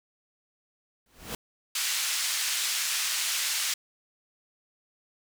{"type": "noise with exponential growth", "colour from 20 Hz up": "pink", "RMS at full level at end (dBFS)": -31, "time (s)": [1.06, 1.35], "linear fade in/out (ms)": 2, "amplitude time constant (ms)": 63}
{"type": "band-pass noise", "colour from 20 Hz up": "white", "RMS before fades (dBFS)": -29, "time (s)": [1.75, 3.74], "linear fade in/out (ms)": 5, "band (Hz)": [1700, 7800], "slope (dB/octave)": 12}
{"effects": []}